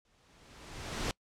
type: noise with exponential growth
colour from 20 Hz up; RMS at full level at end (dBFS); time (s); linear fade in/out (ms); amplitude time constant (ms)
pink; -32; 0.05-1.11; 1; 230
effects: noise-tail reverb RT60 0.1 s tail -25 dB re dry + low-pass 7000 Hz 12 dB/octave